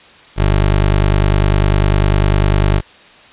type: tone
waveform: 20% pulse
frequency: 50 Hz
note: G1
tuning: 35 cents sharp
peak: -5 dBFS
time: 0.36-2.82 s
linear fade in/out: 50 ms
effects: white hiss -42 dBFS RMS until 3.32 s + resampled to 8000 Hz